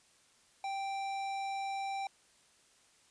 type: tone with tanh clipping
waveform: sine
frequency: 784 Hz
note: G5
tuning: in tune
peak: -37 dBFS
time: 0.64-2.07 s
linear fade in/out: 2 ms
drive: 16 dB
effects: white hiss -66 dBFS RMS until 3.1 s + resampled to 22050 Hz